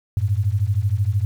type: beating tone pair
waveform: sine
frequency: 94.9 / 107.9 Hz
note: F#2 / A2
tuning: +44 / -33 cents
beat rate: 13 Hz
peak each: -20 / -20 dBFS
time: 0.17-1.25 s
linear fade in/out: 0 ms
effects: 8-bit